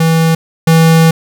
square tone pair in turn, 163 / 163 Hz, E3 / E3, -19 / -19 cents, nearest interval unison, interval 0 cents, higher neither, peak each -8 / -5 dBFS, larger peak second, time 0-0.35 / 0.67-1.11 s, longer second, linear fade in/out 5 ms, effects none

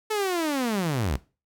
sawtooth linear sweep, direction down, 440 to 56.1 Hz, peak -20 dBFS, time 0.1-1.17 s, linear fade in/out 10 ms, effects noise-tail reverb RT60 0.3 s tail -18 dB re dry

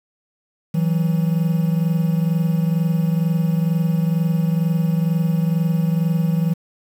triangle tone pair together, 162.6 / 184.75 Hz, E3 / F#3, -23 / -2 cents, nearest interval major second, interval 221 cents, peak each -15 / -20 dBFS, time 0.74-6.54 s, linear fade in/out 10 ms, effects 7-bit

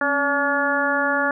harmonic tone with a mistuned harmonic, 285.1 Hz, C#4, 49 cents sharp, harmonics 1 / 2 / 3 / 4 / 5 / 6, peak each -27 / -25 / -27 / -27 / -23 / -24 dBFS, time 0.01-1.31 s, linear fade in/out 2 ms, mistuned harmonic 1, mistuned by -68 cents, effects none

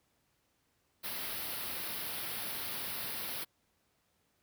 white band-stop noise, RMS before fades -39 dBFS, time 1.03-3.45 s, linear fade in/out 20 ms, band 5100 to 10000 Hz, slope 48 dB/octave, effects pink hiss -75 dBFS RMS until 4.42 s + high-pass 60 Hz 12 dB/octave

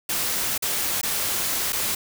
white noise with dropouts, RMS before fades -25 dBFS, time 0.09-1.95 s, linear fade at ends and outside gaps 5 ms, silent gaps 0.579-0.623 / 1.014-1.031 / 1.724-1.729 s, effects none

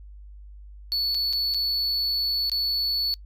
triangle tone with dropouts, 4435 Hz, C#8, in tune, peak -21 dBFS, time 0.92-3.14 s, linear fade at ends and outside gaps 0 ms, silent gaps 1.145-1.149 / 1.328-1.333 / 1.539-1.545 / 2.497-2.517 s, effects noise-tail reverb RT60 0.1 s tail -25 dB re dry + added 50 Hz sine -41 dBFS peak until 3.25 s

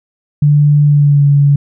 sine tone with pitch glide, 146.83 to 142.57 Hz, D3 to C#3, 0 to +49 cents, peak -5 dBFS, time 0.42-1.56 s, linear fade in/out 5 ms, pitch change -51 cents, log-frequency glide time 0.85-1.25 s, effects none

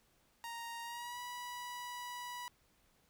sawtooth tone with pitch glide, 932.3 to 978.1 Hz, A#5 to B5, 0 to -17 cents, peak -39 dBFS, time 0.44-2.48 s, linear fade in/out 0 ms, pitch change +83 cents, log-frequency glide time 0.83-1.19 s, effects pink hiss -72 dBFS RMS until 3.09 s

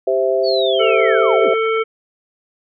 sine chord, C major, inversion second, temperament equal, 392 / 523.3 / 659.3 Hz, G4 / C5 / E5, 0 / 0 / 0 cents, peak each -18 dBFS, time 0.07-1.54 s, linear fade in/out 5 ms
sine linear sweep, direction down, 4586 to 130.81 Hz, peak -21 dBFS, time 0.43-1.5 s, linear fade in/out 50 ms
harmonic tone, 445.4 Hz, A4, 21 cents sharp, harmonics 1 / 3 / 5 / 7, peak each -16 / -21 / -24 / -33 dBFS, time 0.79-1.84 s, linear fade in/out 20 ms
effects none

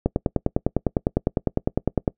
click train, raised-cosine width 2 ms, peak -5 dBFS, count 21, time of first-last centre 0.06-2.078 s, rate 9.91 Hz, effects noise-tail reverb RT60 0.1 s tail -24 dB re dry

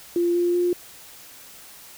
sine tone with pitch steps, 346.1 / 349.5 / 353 Hz, F4 / F4 / F4, -16 / +1 / +19 cents, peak -18 dBFS, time 0.16-0.73 s, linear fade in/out 2 ms, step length 190 ms, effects white hiss -45 dBFS RMS until 1.97 s

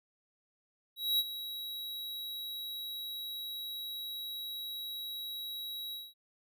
square tone with ADSR envelope, 3865 Hz, B7, 38 cents flat, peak -26 dBFS, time 0.96-6.14 s, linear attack 230 ms, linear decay 39 ms, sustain -13 dB, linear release 210 ms, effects none

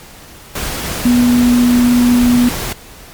sine tone in noise, 243.7 Hz, B3, 23 cents flat, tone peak -7 dBFS, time 1.05-2.49 s, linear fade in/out 5 ms, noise pink, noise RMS -21 dBFS, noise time 0.55-2.73 s, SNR +11 dB, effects pink hiss -37 dBFS RMS until 3.13 s + MP3 96 kbps

